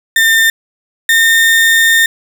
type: tone pair in turn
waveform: 35% pulse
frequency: 1805 / 1821.8 Hz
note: A6 / A#6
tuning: +44 / -40 cents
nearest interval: unison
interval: 16 cents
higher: second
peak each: -5 dBFS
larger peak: neither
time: 0.16-0.5 / 1.09-2.06 s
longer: second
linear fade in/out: 2 ms
effects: none